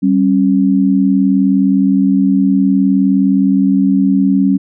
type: tone pair together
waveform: sine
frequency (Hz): 193.9 / 273.3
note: G3 / C#4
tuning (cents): -19 / -24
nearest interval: tritone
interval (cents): 595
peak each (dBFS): -11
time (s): 0.02-4.58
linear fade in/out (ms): 20
effects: none